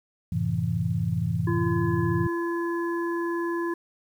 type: chord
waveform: sine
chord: F# half-diminished seventh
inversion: none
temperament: just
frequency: 92.5 / 111 / 133.2 / 166.5 Hz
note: F#2 / A2 / C3 / E3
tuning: 0 / +16 / +31 / +18 cents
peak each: -31 / -28 / -31 / -27 dBFS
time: 0.32-2.27 s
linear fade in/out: 5 ms
type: harmonic tone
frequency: 340.2 Hz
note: F4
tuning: 45 cents flat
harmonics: 1 / 3 / 5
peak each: -26 / -33 / -36 dBFS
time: 1.47-3.74 s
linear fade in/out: 5 ms
effects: 9-bit